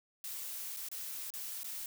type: noise with dropouts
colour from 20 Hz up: blue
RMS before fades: -42 dBFS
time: 0.24-1.86 s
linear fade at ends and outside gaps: 1 ms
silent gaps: 0.765-0.77 / 0.887-0.915 / 1.304-1.338 / 1.633-1.643 s
effects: none